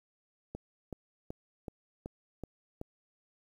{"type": "click train", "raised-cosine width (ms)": 2, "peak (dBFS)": -26, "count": 7, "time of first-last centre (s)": [0.55, 2.814], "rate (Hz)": 2.65, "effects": ["10-bit"]}